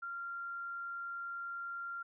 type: tone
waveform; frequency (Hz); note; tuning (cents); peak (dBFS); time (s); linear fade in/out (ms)
sine; 1385; F6; -15; -39; 0.02-2.03; 10
effects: none